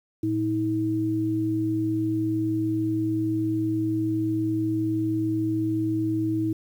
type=tone pair together; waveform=sine; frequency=113.66 / 319.8 Hz; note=A#2 / D#4; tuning=-43 / +48 cents; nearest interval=octave + tritone; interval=1791 cents; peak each=-29 / -23 dBFS; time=0.23-6.53 s; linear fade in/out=5 ms; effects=9-bit